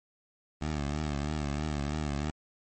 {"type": "tone with vibrato", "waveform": "15% pulse", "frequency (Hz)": 74, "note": "D2", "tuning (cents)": 14, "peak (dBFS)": -24, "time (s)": [0.61, 2.31], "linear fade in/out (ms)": 10, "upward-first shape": "triangle", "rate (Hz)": 3.1, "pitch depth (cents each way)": 99, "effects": ["MP3 32 kbps"]}